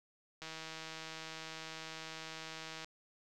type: click train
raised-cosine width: 0.2 ms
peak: -28 dBFS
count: 389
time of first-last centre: 0.42-2.845 s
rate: 160 Hz
effects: none